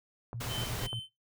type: clicks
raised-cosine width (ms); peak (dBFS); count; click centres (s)
1; -27; 4; 0.331 / 0.634 / 0.835 / 0.93
type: tone bursts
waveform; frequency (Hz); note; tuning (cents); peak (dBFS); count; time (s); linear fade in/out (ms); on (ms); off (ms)
sine; 117.5; A#2; +14; -36; 6; 0.34-0.995; 5; 70; 47
type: noise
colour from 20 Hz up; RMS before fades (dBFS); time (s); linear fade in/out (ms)
pink; -38; 0.4-0.87; 10
type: tone with tremolo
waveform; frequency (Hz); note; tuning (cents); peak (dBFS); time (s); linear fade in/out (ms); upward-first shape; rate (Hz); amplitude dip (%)
triangle; 3075; G7; -34; -35; 0.47-1.1; 50; sine; 2.7; 95
effects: noise-tail reverb RT60 0.2 s tail -19 dB re dry